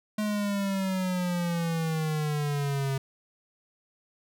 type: exponential sweep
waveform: square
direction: down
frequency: 213.3 to 134.4 Hz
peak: -27 dBFS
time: 0.18-2.98 s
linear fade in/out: 5 ms
effects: none